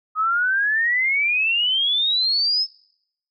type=exponential sweep; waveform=sine; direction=up; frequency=1252 to 5260 Hz; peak=-17 dBFS; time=0.15-2.67 s; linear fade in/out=50 ms; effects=noise-tail reverb RT60 0.8 s tail -26 dB re dry